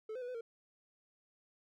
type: tone with pitch steps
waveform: triangle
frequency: 435.7 / 510 / 489.3 / 504 / 460.1 Hz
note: A4 / C5 / B4 / B4 / A#4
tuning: -17 / -44 / -16 / +35 / -23 cents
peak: -38 dBFS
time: 0.09-0.41 s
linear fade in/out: 5 ms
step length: 64 ms
effects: none